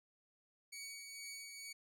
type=tone with tremolo; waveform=15% pulse; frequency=2252 Hz; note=C#7; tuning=27 cents sharp; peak=-39 dBFS; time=0.72-1.73 s; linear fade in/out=10 ms; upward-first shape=triangle; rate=2.2 Hz; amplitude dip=40%; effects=none

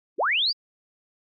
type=linear sweep; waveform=sine; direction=up; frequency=261.7 to 4940 Hz; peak=-20 dBFS; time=0.18-0.53 s; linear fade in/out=20 ms; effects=AAC 32 kbps

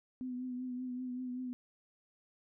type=tone with vibrato; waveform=sine; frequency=251.7 Hz; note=B3; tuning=33 cents sharp; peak=-37 dBFS; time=0.21-1.53 s; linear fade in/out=0 ms; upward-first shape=triangle; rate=5.2 Hz; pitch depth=38 cents each way; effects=none

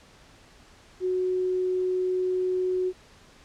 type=tone; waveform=sine; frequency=368.2 Hz; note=F#4; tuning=8 cents flat; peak=-23 dBFS; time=1-2.93 s; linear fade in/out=50 ms; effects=pink hiss -54 dBFS RMS until 3.44 s + low-pass 7000 Hz 12 dB/octave

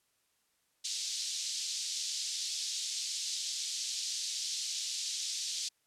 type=band-pass noise; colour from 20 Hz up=pink; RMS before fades=-37 dBFS; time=0.84-5.69 s; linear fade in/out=10 ms; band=3900 to 7300 Hz; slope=24 dB/octave; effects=white hiss -75 dBFS RMS until 5.86 s + low-pass 12000 Hz 12 dB/octave

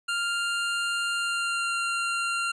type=tone with pitch glide; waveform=25% pulse; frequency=1396.9 to 1384 Hz; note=F6 to F6; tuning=0 to -16 cents; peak=-22 dBFS; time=0.08-2.52 s; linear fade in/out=10 ms; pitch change=-16 cents; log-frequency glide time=1.14-1.75 s; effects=resampled to 22050 Hz

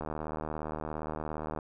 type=click train; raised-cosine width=1 ms; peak=-22 dBFS; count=123; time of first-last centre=0.01-1.588 s; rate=77.3 Hz; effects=none

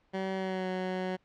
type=tone with pitch glide; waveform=15% pulse; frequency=190.7 to 185.16 Hz; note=G3 to F#3; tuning=-47 to +2 cents; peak=-25 dBFS; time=0.13-1.17 s; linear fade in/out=20 ms; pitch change=-51 cents; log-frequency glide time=0.35-0.68 s; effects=pink hiss -70 dBFS RMS until 1.24 s + low-pass 3000 Hz 12 dB/octave

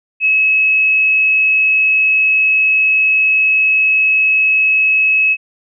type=tone; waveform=sine; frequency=2575 Hz; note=E7; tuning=41 cents flat; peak=-9 dBFS; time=0.2-5.37 s; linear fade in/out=50 ms; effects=none

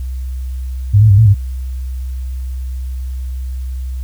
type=tone with pitch steps; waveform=sine; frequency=101.7 / 109 / 98.7 / 111.5 / 100.2 Hz; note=G#2 / A2 / G2 / A2 / G2; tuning=-36 / -16 / +12 / +23 / +38 cents; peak=-4 dBFS; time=0.93-1.345 s; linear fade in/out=20 ms; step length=83 ms; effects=added 64 Hz sine -19 dBFS peak until 4.03 s + white hiss -48 dBFS RMS until 4.03 s

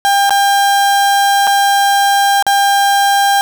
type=tone with dropouts; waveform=35% pulse; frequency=799 Hz; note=G5; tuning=33 cents sharp; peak=-7 dBFS; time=0.05-3.41 s; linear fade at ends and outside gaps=0 ms; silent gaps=0.295-0.306 / 1.47-1.474 / 2.425-2.466 s; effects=none

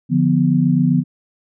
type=chord; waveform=sine; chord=B diminished; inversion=first; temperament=equal; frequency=146.83 / 174.61 / 246.9 Hz; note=D3 / F3 / B3; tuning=0 / 0 / 0 cents; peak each=-17 / -16 / -16 dBFS; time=0.09-1.04 s; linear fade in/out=50 ms; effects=none

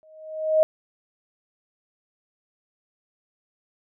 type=tone with exponential growth; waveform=sine; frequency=627 Hz; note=D#5; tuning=13 cents sharp; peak=-12 dBFS; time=0.03-0.63 s; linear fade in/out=0 ms; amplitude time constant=130 ms; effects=none

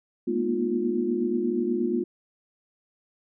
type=tone cluster; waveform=sine; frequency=211.1 / 233.2 / 241.5 / 308.8 / 353.6 Hz; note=G#3 / A#3 / B3 / D#4 / F4; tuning=+29 / +1 / -39 / -13 / +22 cents; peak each=-32 / -33 / -28 / -34 / -26 dBFS; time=0.27-2.04 s; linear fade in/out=10 ms; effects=none

